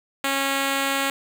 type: tone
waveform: 5% pulse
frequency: 274.1 Hz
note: C#4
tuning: 19 cents flat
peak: -10 dBFS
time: 0.24-1.1 s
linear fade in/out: 2 ms
effects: none